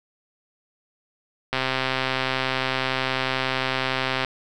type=click train; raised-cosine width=0.3 ms; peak=-7 dBFS; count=357; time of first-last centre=1.53-4.248 s; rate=131 Hz; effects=none